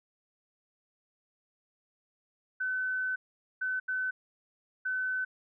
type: tone bursts at uneven times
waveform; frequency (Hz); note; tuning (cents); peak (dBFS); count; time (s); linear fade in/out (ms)
sine; 1515; F#6; +40; -29; 4; 2.6-3.16 / 3.61-3.8 / 3.88-4.11 / 4.85-5.25; 10
effects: none